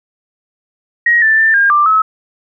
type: tone with pitch steps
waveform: sine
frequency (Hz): 1889 / 1767 / 1781 / 1613 / 1183 / 1291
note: A#6 / A6 / A6 / G6 / D6 / E6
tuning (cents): +22 / +7 / +21 / +49 / +12 / -37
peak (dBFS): -7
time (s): 1.06-2.02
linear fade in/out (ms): 5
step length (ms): 160
effects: none